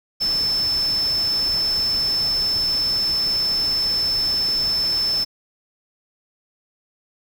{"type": "tone in noise", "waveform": "sine", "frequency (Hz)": 5274, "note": "E8", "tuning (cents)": 0, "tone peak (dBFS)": -18, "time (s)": [0.2, 5.25], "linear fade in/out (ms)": 20, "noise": "pink", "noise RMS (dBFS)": -34, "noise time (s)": [0.2, 5.25], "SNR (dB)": 13, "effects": []}